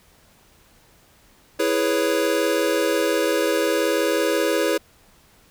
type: chord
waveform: square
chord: C# minor seventh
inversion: first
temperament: equal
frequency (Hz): 329.6 / 415.3 / 493.9 / 554.4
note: E4 / G#4 / B4 / C#5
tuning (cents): 0 / 0 / 0 / 0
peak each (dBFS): -25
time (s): 1.59-4.78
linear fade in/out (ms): 10
effects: pink hiss -55 dBFS RMS until 5.5 s